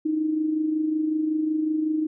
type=tone with amplitude modulation; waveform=sine; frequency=311.1 Hz; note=D#4; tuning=in tune; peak=-19 dBFS; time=0.05-2.07 s; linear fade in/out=10 ms; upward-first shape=sine; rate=25.4 Hz; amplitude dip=50%; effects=none